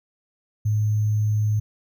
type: tone with sample-and-hold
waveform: sine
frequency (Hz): 106.5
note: G#2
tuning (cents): +44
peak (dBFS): -18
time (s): 0.65-1.6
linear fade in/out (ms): 10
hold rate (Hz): 6300
effects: none